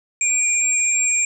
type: tone pair together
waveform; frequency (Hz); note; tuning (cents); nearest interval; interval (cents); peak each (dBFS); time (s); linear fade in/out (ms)
sine; 2386 / 7501; D7 / A#8; +27 / +10; octave + minor sixth; 1983; -22 / -17; 0.21-1.25; 2
effects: none